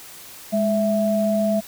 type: tone pair together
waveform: sine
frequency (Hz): 207.7 / 659.4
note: G#3 / E5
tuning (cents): 0 / 0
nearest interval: octave + minor sixth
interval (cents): 2000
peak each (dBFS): -20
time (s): 0.52-1.61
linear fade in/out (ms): 20
effects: white hiss -41 dBFS RMS until 1.67 s